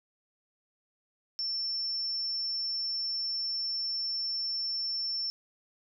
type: tone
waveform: sine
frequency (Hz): 5390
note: E8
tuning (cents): +38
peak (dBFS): -30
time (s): 1.39-5.3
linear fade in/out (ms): 0
effects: none